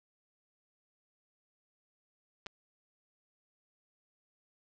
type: clicks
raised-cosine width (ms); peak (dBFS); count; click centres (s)
0.2; -26 / -22; 2; 2.462 / 2.467
effects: low-pass 5000 Hz 12 dB/octave